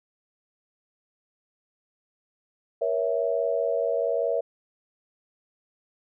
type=chord; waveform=sine; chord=A# diminished; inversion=none; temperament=equal with one note detuned; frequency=473.5 / 554.4 / 659.3 Hz; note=A#4 / C#5 / E5; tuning=+27 / 0 / 0 cents; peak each=-27 dBFS; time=2.81-4.41 s; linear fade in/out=10 ms; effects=none